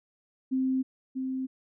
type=tone with echo; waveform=sine; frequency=261.4 Hz; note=C4; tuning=1 cent flat; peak=-24 dBFS; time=0.51-0.83 s; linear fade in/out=20 ms; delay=640 ms; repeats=1; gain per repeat=-5 dB; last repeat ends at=1.47 s; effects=none